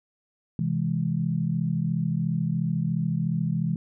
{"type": "chord", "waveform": "sine", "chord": "C augmented", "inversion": "none", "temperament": "equal", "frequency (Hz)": [130.81, 164.81, 207.7], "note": ["C3", "E3", "G#3"], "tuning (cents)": [0, 0, 0], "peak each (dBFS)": [-29, -25, -30], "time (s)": [0.59, 3.76], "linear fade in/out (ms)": 2, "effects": []}